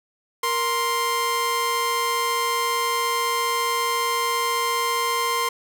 sawtooth tone pair together, 467.7 / 1050 Hz, A#4 / C6, +6 / +6 cents, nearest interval octave + major second, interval 1400 cents, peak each -24 / -18 dBFS, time 0.43-5.49 s, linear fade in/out 5 ms, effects none

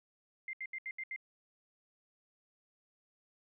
sine tone bursts, 2093 Hz, C7, in tune, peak -38 dBFS, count 6, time 0.48-1.162 s, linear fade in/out 2 ms, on 52 ms, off 74 ms, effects none

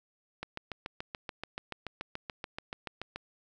click train, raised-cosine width 0.3 ms, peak -21 dBFS, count 20, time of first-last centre 0.43-3.16 s, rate 6.96 Hz, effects none

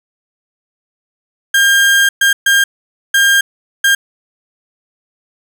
35% pulse tone bursts at uneven times, 1605 Hz, G6, 40 cents sharp, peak -6 dBFS, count 5, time 1.54-2.09 / 2.21-2.33 / 2.46-2.64 / 3.14-3.41 / 3.84-3.95 s, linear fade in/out 5 ms, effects none

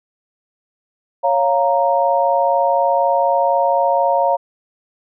sine chord, Bb minor, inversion first, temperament equal, 554.4 / 698.5 / 932.3 Hz, Db5 / F5 / Bb5, 0 / 0 / 0 cents, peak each -17 dBFS, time 1.23-4.37 s, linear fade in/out 20 ms, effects none

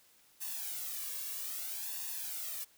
blue noise with flanger, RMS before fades -40 dBFS, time 0.4-2.65 s, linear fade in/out 20 ms, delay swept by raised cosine 1.1 to 1.82 ms, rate 0.62 Hz, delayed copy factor +0.85, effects white hiss -65 dBFS RMS until 2.77 s

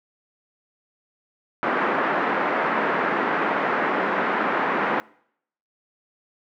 white band-pass noise, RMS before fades -23 dBFS, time 1.63-5 s, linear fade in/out 0 ms, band 200 to 1700 Hz, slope 24 dB/octave, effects noise-tail reverb RT60 0.7 s tail -25 dB re dry

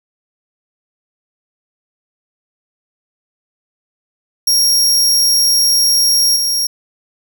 sawtooth tone with level steps, 5588 Hz, F8, in tune, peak -7 / -11 dBFS, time 4.47-6.67 s, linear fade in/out 5 ms, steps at 6.36 s, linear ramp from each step 2 ms, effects none

